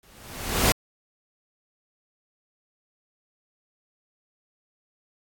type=noise with exponential growth; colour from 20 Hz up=pink; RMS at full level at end=-17 dBFS; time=0.03-0.72 s; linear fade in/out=1 ms; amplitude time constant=150 ms; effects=AAC 64 kbps